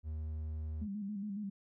triangle tone, 77.78 Hz, D#2, in tune, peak -35 dBFS, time 0.03-0.87 s, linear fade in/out 50 ms
sine tone with vibrato, 203.7 Hz, G#3, 33 cents flat, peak -37 dBFS, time 0.81-1.5 s, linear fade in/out 10 ms, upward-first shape square, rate 7.2 Hz, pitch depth 59 cents each way
effects none

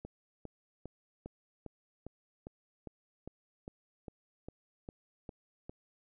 click train, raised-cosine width 2 ms, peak -30 dBFS, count 15, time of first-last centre 0.05-5.695 s, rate 2.48 Hz, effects none

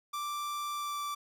45% pulse tone with pitch glide, 1174.7 to 1166.6 Hz, D6 to D6, 0 to -12 cents, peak -34 dBFS, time 0.13-1.15 s, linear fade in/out 10 ms, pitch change -12 cents, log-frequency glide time 0.75-0.99 s, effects none

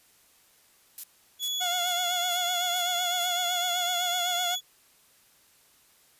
violet noise bursts, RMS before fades -36 dBFS, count 6, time 0.98-3.26 s, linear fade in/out 0 ms, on 55 ms, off 390 ms
35% pulse tone, 3392 Hz, G#7, 36 cents sharp, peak -26 dBFS, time 1.39-4.61 s, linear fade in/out 50 ms
sawtooth tone with vibrato, 712 Hz, F5, 33 cents sharp, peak -25 dBFS, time 1.6-4.56 s, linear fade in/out 20 ms, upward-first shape triangle, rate 7.9 Hz, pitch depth 59 cents each way
effects white hiss -61 dBFS RMS until 6.19 s + resampled to 32000 Hz

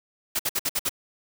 white noise bursts, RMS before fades -25 dBFS, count 6, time 0.35-0.894 s, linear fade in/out 10 ms, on 44 ms, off 56 ms, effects none

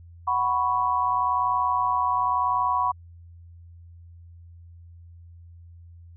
sine chord, F# suspended fourth, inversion none, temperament equal, 740 / 987.8 / 1108.7 Hz, F#5 / B5 / C#6, 0 / 0 / 0 cents, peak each -29 / -23 / -25 dBFS, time 0.27-2.92 s, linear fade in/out 10 ms, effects added 85 Hz sine -44 dBFS peak until 6.16 s

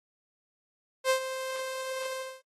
sawtooth tone with ADSR envelope, 523.3 Hz, C5, in tune, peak -17 dBFS, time 1.04-2.42 s, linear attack 60 ms, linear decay 92 ms, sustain -12 dB, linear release 280 ms, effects AAC 32 kbps

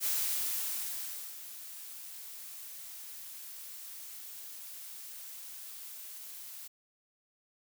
blue noise with ADSR envelope, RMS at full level -31 dBFS, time 0-6.68 s, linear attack 50 ms, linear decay 1300 ms, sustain -15 dB, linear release 11 ms, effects none

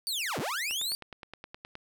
sawtooth linear two-way sweep, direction down then up, 4699 to 92 to 4699 Hz, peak -27 dBFS, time 0.07-0.95 s, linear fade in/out 0 ms, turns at 0.39 s
click train, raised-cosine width 0.3 ms, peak -26 dBFS, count 11, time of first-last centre 0.71-1.754 s, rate 9.58 Hz
effects none

